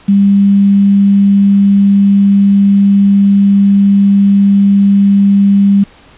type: tone with quantisation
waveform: sine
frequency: 199.2 Hz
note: G3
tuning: 28 cents sharp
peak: -4 dBFS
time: 0.08-5.84 s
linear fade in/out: 10 ms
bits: 5
effects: pink hiss -41 dBFS RMS until 6.17 s + resampled to 8000 Hz